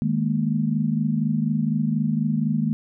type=chord; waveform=sine; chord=D# suspended fourth; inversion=none; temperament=equal with one note detuned; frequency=155.56 / 209 / 233.1 Hz; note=D#3 / G#3 / A#3; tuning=0 / +11 / 0 cents; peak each=-24 dBFS; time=0.02-2.73 s; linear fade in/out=0 ms; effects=none